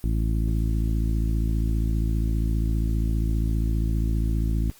harmonic tone, 55 Hz, A1, in tune, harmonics 1 / 2 / 3 / 4 / 5 / 6, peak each -22 / -28 / -32 / -34 / -36 / -38 dBFS, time 0.04-4.7 s, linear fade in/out 0 ms, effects white hiss -53 dBFS RMS until 4.79 s + Opus 24 kbps

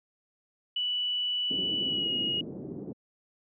sine tone with pitch glide, 2960 to 2884 Hz, F#7 to F#7, 0 to -45 cents, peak -27 dBFS, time 0.76-2.41 s, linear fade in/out 5 ms, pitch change -45 cents, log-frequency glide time 1.82-2.11 s
white low-pass noise, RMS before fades -35 dBFS, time 1.5-2.93 s, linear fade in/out 10 ms, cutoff 340 Hz, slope 24 dB/octave
effects high-pass 200 Hz 12 dB/octave

